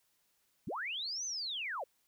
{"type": "linear two-way sweep", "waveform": "sine", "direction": "up then down", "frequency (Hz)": [92.5, 6272, 459.1], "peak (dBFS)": -36, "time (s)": [0.67, 1.84], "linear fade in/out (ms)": 5, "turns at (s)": 1.25, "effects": ["white hiss -75 dBFS RMS until 2.07 s"]}